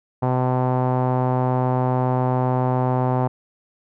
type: tone with low-pass filter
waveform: sawtooth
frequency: 127.3 Hz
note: C3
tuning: 47 cents flat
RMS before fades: -20 dBFS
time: 0.22-3.28 s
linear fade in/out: 10 ms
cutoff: 870 Hz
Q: 2.9
effects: none